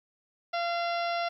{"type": "harmonic tone", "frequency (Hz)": 687, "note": "F5", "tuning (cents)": -29, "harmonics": [1, 2, 3, 4, 5, 6, 7, 8], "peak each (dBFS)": [-29, -35, -39, -41, -43, -45, -46, -47], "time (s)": [0.53, 1.29], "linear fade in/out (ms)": 10, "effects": ["11-bit"]}